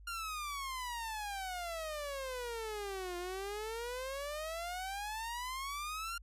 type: exponential two-way sweep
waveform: sawtooth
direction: down then up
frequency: 1405 to 349.2 to 1405 Hz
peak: -35 dBFS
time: 0.07-6.18 s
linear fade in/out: 5 ms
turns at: 3.17 s
effects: added 50 Hz sine -52 dBFS peak until 6.22 s + resampled to 32000 Hz